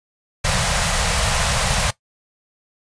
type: band-stop noise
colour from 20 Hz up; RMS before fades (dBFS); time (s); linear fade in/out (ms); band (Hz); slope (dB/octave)
pink; -19; 0.44-1.91; 10; 190 to 500; 48
effects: noise-tail reverb RT60 0.1 s tail -17 dB re dry + resampled to 22050 Hz